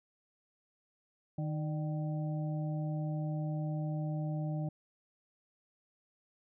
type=harmonic tone with a mistuned harmonic; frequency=154.3 Hz; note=D#3; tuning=14 cents flat; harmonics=1 / 2 / 4 / 5; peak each=-33 / -43 / -45 / -49 dBFS; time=1.38-4.69 s; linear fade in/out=5 ms; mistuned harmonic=4; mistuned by=-53 cents; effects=none